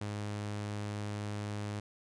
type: tone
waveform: sawtooth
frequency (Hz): 103.8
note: G#2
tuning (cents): 0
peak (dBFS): -32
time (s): 0.01-1.8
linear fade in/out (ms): 5
effects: resampled to 22050 Hz